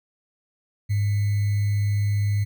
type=tone with sample-and-hold; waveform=sine; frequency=102.5 Hz; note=G#2; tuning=22 cents flat; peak=-19 dBFS; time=0.89-2.45 s; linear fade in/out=20 ms; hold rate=2100 Hz; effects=none